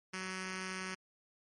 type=tone with notch filter; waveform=5% pulse; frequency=187.3 Hz; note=F#3; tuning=21 cents sharp; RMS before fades=-41 dBFS; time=0.13-0.95 s; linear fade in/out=10 ms; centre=670 Hz; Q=0.64; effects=low-pass 8000 Hz 12 dB/octave + MP3 48 kbps